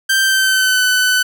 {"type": "tone with pitch glide", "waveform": "sawtooth", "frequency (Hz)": [1568, 1504.1], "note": ["G6", "F#6"], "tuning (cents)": [0, 28], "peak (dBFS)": -8, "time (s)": [0.09, 1.23], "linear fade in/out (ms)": 10, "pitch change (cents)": -72, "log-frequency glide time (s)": [0.21, 0.83], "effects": []}